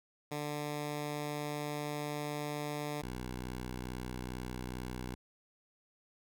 10% pulse tone pair in turn, 147.9 / 62.32 Hz, D3 / B1, +13 / +16 cents, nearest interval octave + minor third, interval 1497 cents, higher first, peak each -28 / -31 dBFS, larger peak first, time 0.31-3.02 / 3.02-5.15 s, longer first, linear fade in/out 10 ms, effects none

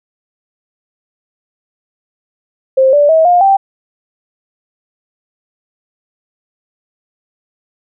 sine tone with pitch steps, 528 / 582.5 / 642.6 / 708.9 / 782 Hz, C5 / D5 / E5 / F5 / G5, +16 / -14 / -44 / +26 / -4 cents, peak -5 dBFS, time 2.77-3.57 s, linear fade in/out 10 ms, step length 160 ms, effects none

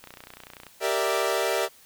click train, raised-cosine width 0.3 ms, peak -26 dBFS, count 20, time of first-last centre 0.04-0.667 s, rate 30.3 Hz
sawtooth chord, E half-diminished seventh, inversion first, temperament equal, 392 / 466.2 / 587.3 / 659.3 Hz, G4 / Bb4 / D5 / E5, 0 / 0 / 0 / 0 cents, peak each -25 dBFS, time 0.8-1.69 s, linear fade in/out 50 ms
effects white hiss -54 dBFS RMS until 1.85 s

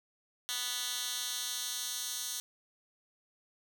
10% pulse tone with high-pass filter sweep, 246.9 Hz, B3, in tune, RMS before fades -37 dBFS, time 0.49-2.4 s, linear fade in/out 0 ms, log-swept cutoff 3200 to 5100 Hz, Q 1.1, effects none

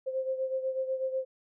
sine beating tone pair, 523.3 / 531.4 Hz, C5 / C5, 0 / +27 cents, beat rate 8.1 Hz, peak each -30 / -36 dBFS, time 0.06-1.25 s, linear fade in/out 20 ms, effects none

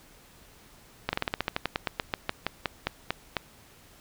slowing click train, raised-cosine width 0.3 ms, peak -10 dBFS, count 20, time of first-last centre 1.09-3.368 s, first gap 40 ms, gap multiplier 1.11, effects pink hiss -55 dBFS RMS until 4 s

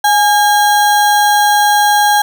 sine tone with sample-and-hold, 830.6 Hz, G#5, in tune, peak -7 dBFS, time 0.04-2.22 s, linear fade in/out 5 ms, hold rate 2450 Hz, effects none

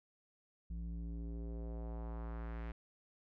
square tone with low-pass filter sweep, 57 Hz, A#1, 38 cents flat, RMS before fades -43 dBFS, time 0.7-2.72 s, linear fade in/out 5 ms, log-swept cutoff 150 to 2200 Hz, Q 1.5, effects none

